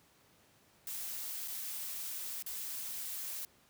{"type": "noise with dropouts", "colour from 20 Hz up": "blue", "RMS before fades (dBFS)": -41, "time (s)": [0.87, 3.45], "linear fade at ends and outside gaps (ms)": 1, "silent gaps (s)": [[1.477, 1.481], [2.424, 2.463]], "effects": ["pink hiss -66 dBFS RMS until 3.69 s", "high-pass 80 Hz 12 dB/octave"]}